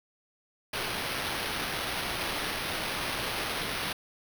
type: noise with sample-and-hold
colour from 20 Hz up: violet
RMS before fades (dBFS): -33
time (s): 0.73-3.93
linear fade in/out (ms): 5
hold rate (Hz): 7350
effects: none